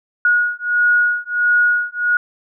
sine beating tone pair, 1448 / 1449.5 Hz, F#6 / F#6, -38 / -36 cents, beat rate 1.5 Hz, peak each -16 / -16 dBFS, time 0.25-2.17 s, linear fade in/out 2 ms, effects none

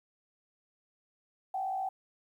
sine tone with frequency modulation, 766 Hz, G5, 40 cents flat, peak -31 dBFS, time 1.54-1.89 s, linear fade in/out 5 ms, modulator 55 Hz, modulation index 0.6, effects 11-bit

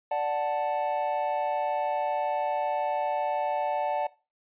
triangle chord, D major, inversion none, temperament equal, 587.3 / 740 / 880 Hz, D5 / F#5 / A5, 0 / 0 / 0 cents, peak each -28 dBFS, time 0.11-4.07 s, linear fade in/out 5 ms, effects noise-tail reverb RT60 0.3 s tail -20 dB re dry + resampled to 8000 Hz

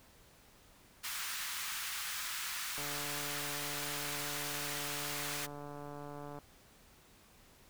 pink high-pass noise, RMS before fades -40 dBFS, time 1.03-5.47 s, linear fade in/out 20 ms, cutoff 1200 Hz, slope 24 dB/octave
click train, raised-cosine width 1 ms, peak -33 dBFS, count 524, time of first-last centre 2.78-6.387 s, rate 145 Hz
effects pink hiss -62 dBFS RMS until 7.69 s

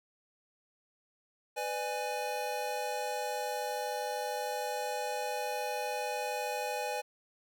square chord, G# diminished, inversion first, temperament just, 498.4 / 598 / 830.6 Hz, B4 / D5 / G#5, +16 / +31 / 0 cents, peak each -39 / -40 / -37 dBFS, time 1.56-7.02 s, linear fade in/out 20 ms, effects none

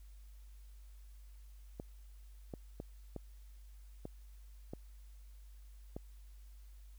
clicks, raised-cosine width 2 ms, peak -29 dBFS, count 7, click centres 1.799 / 2.538 / 2.801 / 3.163 / 4.054 / 4.735 / 5.965 s, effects added 50 Hz sine -52 dBFS peak until 6.98 s + white hiss -71 dBFS RMS until 6.98 s

